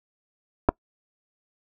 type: clicks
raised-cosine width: 1 ms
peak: -4 dBFS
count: 2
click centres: 0.688 / 0.691 s
effects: noise-tail reverb RT60 0.1 s tail -26 dB re dry